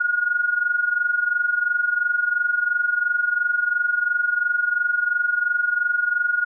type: tone with amplitude modulation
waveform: sine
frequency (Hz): 1440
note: F#6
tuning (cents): -47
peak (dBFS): -15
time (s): 0-6.45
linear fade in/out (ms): 10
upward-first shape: sine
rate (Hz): 22.9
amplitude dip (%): 75
effects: none